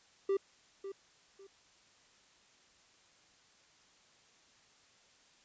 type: tone with echo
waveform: triangle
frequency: 392 Hz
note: G4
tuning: in tune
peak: -26 dBFS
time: 0.29-0.37 s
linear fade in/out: 5 ms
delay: 550 ms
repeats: 2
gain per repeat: -12 dB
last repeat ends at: 1.47 s
effects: white hiss -65 dBFS RMS until 5.44 s + resampled to 16000 Hz